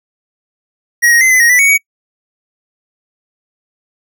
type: tone with pitch steps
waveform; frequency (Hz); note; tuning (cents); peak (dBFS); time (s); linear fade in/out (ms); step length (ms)
square; 1896 / 1877 / 2056 / 2023 / 1877 / 1978 / 2231 / 2255; A#6 / A#6 / C7 / B6 / A#6 / B6 / C#7 / C#7; +29 / +11 / -31 / +41 / +11 / +2 / +11 / +29; -7; 1.02-1.78; 20; 95
effects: noise-tail reverb RT60 0.1 s tail -25 dB re dry